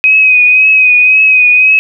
sine tone with vibrato, 2518 Hz, D#7, 20 cents sharp, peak -3 dBFS, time 0.04-1.79 s, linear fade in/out 0 ms, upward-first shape triangle, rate 1.9 Hz, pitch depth 44 cents each way, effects none

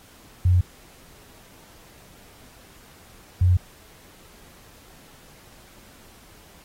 sine tone pair in turn, 90 / 90.31 Hz, F#2 / F#2, -47 / -41 cents, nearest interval unison, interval 6 cents, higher second, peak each -14 dBFS, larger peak neither, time 0.45-0.61 / 3.41-3.57 s, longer neither, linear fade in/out 5 ms, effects pink hiss -51 dBFS RMS until 6.64 s + AAC 48 kbps

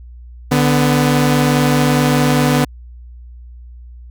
sawtooth tone pair together, 146.83 / 248.8 Hz, D3 / B3, 0 / +13 cents, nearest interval major sixth, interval 913 cents, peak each -10 dBFS, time 0.51-2.65 s, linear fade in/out 10 ms, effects added 60 Hz sine -33 dBFS peak until 4.1 s

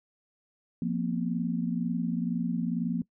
sine chord, F suspended fourth, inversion none, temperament equal with one note detuned, 174.61 / 233.1 / 255.1 Hz, F3 / Bb3 / C4, 0 / 0 / -44 cents, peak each -30 / -30 / -35 dBFS, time 0.82-3.02 s, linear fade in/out 2 ms, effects noise-tail reverb RT60 0.1 s tail -22 dB re dry

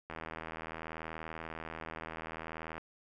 click train, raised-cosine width 0.5 ms, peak -26 dBFS, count 217, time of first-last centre 0.1-2.78 s, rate 80.6 Hz, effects none

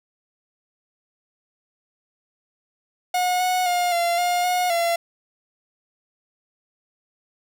45% pulse tone with pitch steps, 724 / 733 / 711 / 688 / 710 / 722 / 681 Hz, F#5 / F#5 / F5 / F5 / F5 / F#5 / F5, -38 / -16 / +31 / -26 / +28 / -43 / -44 cents, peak -19 dBFS, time 3.14-4.96 s, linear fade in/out 5 ms, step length 260 ms, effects none

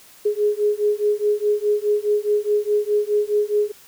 sine beating tone pair, 414.9 / 419.7 Hz, G#4 / G#4, -2 / +18 cents, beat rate 4.8 Hz, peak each -20 dBFS, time 0.25-3.72 s, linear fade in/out 10 ms, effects white hiss -48 dBFS RMS until 3.87 s

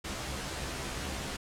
pink noise with comb filter, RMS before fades -37 dBFS, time 0.04-1.37 s, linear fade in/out 10 ms, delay 15 ms, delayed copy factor +0.75, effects low-pass 9000 Hz 12 dB/octave

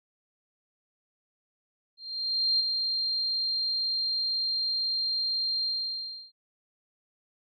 sine tone with ADSR envelope, 4186 Hz, C8, in tune, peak -21 dBFS, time 1.97-6.32 s, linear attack 630 ms, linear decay 9 ms, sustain -5 dB, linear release 680 ms, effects none

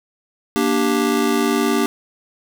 square chord, G minor, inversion first, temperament just, 235.2 / 294 / 392 Hz, Bb3 / D4 / G4, +16 / +2 / 0 cents, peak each -21 dBFS, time 0.56-1.86 s, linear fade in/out 0 ms, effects none

